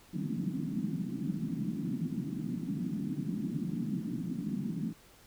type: band-pass noise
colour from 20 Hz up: pink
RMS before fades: -35 dBFS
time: 0.13-4.93 s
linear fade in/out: 10 ms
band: 150 to 290 Hz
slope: 48 dB/octave
effects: pink hiss -59 dBFS RMS until 5.26 s